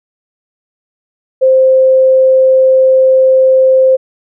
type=tone; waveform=sine; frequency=523.3 Hz; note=C5; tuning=in tune; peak=-4 dBFS; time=1.41-3.97 s; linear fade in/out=20 ms; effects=none